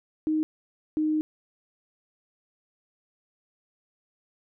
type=tone pair in turn; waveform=sine; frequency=311.1 / 308.8 Hz; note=D#4 / D#4; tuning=0 / -13 cents; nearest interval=unison; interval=13 cents; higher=first; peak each=-22 dBFS; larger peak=neither; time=0.27-0.43 / 0.97-1.21 s; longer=second; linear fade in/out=0 ms; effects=none